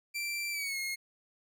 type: tone with pitch glide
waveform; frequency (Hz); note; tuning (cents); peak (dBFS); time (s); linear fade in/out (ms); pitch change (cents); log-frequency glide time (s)
sawtooth; 2349 to 2154; D7 to C7; 0 to +50; -30; 0.14-0.96; 20; -150; 0.51-0.78
effects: none